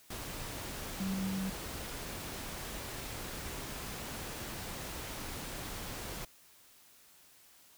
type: tone in noise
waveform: sine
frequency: 191.6 Hz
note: G3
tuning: 39 cents flat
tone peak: -33 dBFS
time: 1-1.5 s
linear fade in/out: 5 ms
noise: pink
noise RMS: -42 dBFS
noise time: 0.1-6.25 s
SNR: +6 dB
effects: white hiss -61 dBFS RMS until 7.77 s